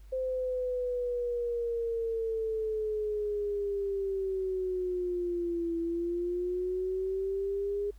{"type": "linear two-way sweep", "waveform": "sine", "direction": "down then up", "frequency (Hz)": [520, 334, 410], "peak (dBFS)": -29, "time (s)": [0.12, 7.91], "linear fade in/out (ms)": 10, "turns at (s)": 5.78, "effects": ["added 50 Hz sine -48 dBFS peak until 7.98 s", "pink hiss -67 dBFS RMS until 7.98 s"]}